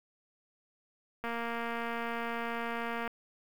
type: click train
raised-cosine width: 0.5 ms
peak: -22 dBFS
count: 429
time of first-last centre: 1.24-3.077 s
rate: 233 Hz
effects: 8-bit

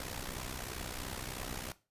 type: noise with amplitude modulation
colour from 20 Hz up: pink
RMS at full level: -38 dBFS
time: 0-1.72 s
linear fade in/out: 2 ms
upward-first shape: sine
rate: 63 Hz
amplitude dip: 75%
effects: noise-tail reverb RT60 0.3 s tail -17 dB re dry + resampled to 32000 Hz

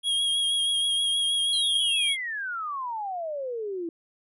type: tone with vibrato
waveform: square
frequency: 3275 Hz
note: G#7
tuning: 25 cents flat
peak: -23 dBFS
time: 0.03-2.17 s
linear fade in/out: 50 ms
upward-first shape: sine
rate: 6.3 Hz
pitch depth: 26 cents each way
type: exponential sweep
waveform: sine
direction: down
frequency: 4186 to 325.8 Hz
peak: -29 dBFS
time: 1.53-3.89 s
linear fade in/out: 2 ms
effects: resampled to 24000 Hz

